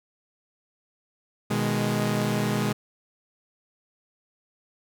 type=chord; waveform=sawtooth; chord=G# minor; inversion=first; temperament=equal; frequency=123.47 / 155.56 / 207.7 Hz; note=B2 / D#3 / G#3; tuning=0 / 0 / 0 cents; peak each=-24 / -26 / -22 dBFS; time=1.5-2.73 s; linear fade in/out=10 ms; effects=none